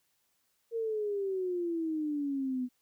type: exponential sweep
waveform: sine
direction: down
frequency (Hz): 465.1 to 246.9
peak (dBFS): -30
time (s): 0.71-2.69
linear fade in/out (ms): 50
effects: white hiss -75 dBFS RMS until 2.81 s